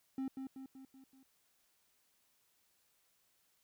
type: tone with echo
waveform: triangle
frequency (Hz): 265.7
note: C4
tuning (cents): +27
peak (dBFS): -34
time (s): 0.18-0.28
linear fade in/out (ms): 2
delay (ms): 190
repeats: 5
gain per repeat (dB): -5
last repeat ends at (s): 1.23
effects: white hiss -75 dBFS RMS until 3.63 s